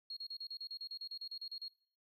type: tone bursts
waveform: triangle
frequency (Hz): 4290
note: C8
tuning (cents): +42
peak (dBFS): -38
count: 16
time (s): 0.1-1.682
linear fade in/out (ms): 5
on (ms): 67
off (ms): 34
effects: noise-tail reverb RT60 0.5 s tail -22 dB re dry + tanh soft clip ceiling -40 dBFS